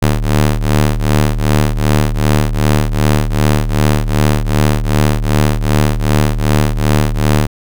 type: ring-modulated tone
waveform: sawtooth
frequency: 75 Hz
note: D2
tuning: 37 cents sharp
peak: -3 dBFS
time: 0.02-7.47 s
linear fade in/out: 10 ms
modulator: 38.8 Hz
effects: none